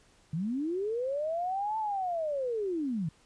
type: linear two-way sweep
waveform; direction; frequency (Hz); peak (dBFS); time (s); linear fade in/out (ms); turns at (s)
sine; up then down; 146.83 to 888 to 146.83; -29; 0.33-3.09; 5; 1.78
effects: pink hiss -63 dBFS RMS until 3.25 s + resampled to 22050 Hz